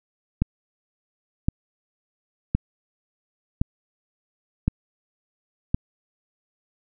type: click train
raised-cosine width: 5 ms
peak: -7 dBFS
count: 6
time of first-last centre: 0.42-5.745 s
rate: 0.939 Hz
effects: none